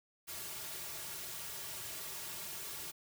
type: noise with comb filter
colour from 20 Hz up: white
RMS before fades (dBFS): -44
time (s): 0.27-2.92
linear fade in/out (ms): 20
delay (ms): 3.9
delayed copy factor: -0.9
effects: none